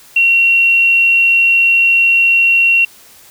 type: tone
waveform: sine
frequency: 2737 Hz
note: F7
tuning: 36 cents flat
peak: -7 dBFS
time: 0.16-2.85 s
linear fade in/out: 5 ms
effects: white hiss -42 dBFS RMS until 3.3 s